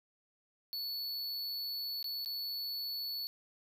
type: tone with dropouts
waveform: square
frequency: 4433 Hz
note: C#8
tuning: 1 cent flat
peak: -37 dBFS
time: 0.73-3.27 s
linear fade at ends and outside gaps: 0 ms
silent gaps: 2.028-2.043 / 2.248-2.259 s
effects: none